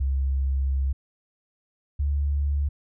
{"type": "tone pair in turn", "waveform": "sine", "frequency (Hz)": [67.4, 71.54], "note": ["C#2", "D2"], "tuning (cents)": [-48, -45], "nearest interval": "minor second", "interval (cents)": 103, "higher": "second", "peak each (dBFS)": -21, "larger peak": "neither", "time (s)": [[0, 0.93], [1.99, 2.69]], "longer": "first", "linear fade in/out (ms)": 10, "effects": []}